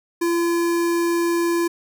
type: tone with notch filter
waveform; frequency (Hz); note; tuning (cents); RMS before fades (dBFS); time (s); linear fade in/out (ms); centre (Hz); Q
square; 340.8; F4; -42; -20; 0.21-1.68; 10; 3300; 1.8
effects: none